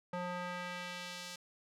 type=tone with band-pass filter sweep; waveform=square; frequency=178.3 Hz; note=F3; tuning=36 cents sharp; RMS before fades=-42 dBFS; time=0.13-1.36 s; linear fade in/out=5 ms; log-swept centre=840 to 5500 Hz; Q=0.88; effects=none